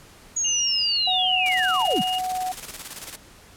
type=linear sweep; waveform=sine; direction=down; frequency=6770 to 137.2 Hz; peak=-21 dBFS; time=0.36-2.02 s; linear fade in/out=10 ms
type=tone with pitch glide; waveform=sine; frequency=2837 to 2860 Hz; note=F7 to F7; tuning=+27 to +41 cents; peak=-25 dBFS; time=0.44-2.19 s; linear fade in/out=10 ms; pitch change=+14 cents; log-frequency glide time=0.88-1.43 s
type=tone; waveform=sine; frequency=740 Hz; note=F#5; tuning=in tune; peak=-24 dBFS; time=1.07-2.52 s; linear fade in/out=5 ms
type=noise with tremolo; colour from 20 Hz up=white; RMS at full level=-34 dBFS; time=1.46-3.16 s; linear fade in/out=0 ms; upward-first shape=square; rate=18 Hz; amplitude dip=60%
effects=pink hiss -49 dBFS RMS until 3.56 s + low-pass 12000 Hz 12 dB/octave